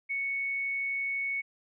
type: tone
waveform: sine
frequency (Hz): 2217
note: C#7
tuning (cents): 0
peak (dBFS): -29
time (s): 0.09-1.42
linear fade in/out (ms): 20
effects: none